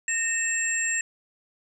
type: tone cluster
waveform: sine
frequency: 1835 / 2640 / 7490 Hz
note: A#6 / E7 / A#8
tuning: -28 / +2 / +7 cents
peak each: -28 / -31 / -26 dBFS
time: 0.08-1.01 s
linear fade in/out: 2 ms
effects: none